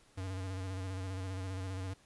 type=tone with vibrato; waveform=square; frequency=94.2 Hz; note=F#2; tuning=32 cents sharp; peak=-38 dBFS; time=0.17-1.94 s; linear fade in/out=10 ms; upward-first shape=square; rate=15 Hz; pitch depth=36 cents each way; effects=pink hiss -65 dBFS RMS until 2.05 s + resampled to 24000 Hz